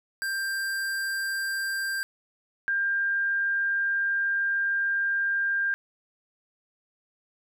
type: tone pair in turn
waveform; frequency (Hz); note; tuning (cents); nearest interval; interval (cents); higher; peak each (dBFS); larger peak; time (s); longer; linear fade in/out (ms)
square / sine; 1583 / 1596.8; G6 / G6; +17 / +32; unison; 15; second; -28 / -23; second; 0.22-2.03 / 2.68-5.74; second; 0
effects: none